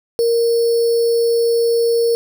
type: tone with sample-and-hold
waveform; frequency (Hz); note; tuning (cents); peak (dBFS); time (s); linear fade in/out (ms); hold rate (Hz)
sine; 466.2; A#4; 0; -12; 0.19-2.15; 0; 4900
effects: none